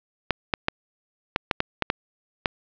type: clicks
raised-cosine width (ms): 0.3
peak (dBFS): -4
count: 9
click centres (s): 0.307 / 0.538 / 0.684 / 1.361 / 1.512 / 1.604 / 1.823 / 1.901 / 2.458
effects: low-pass 4000 Hz 12 dB/octave